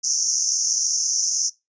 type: band-pass noise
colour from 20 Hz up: white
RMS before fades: -22 dBFS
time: 0.03-1.5 s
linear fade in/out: 20 ms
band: 5500 to 6500 Hz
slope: 96 dB/octave
effects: noise-tail reverb RT60 0.2 s tail -20 dB re dry + resampled to 16000 Hz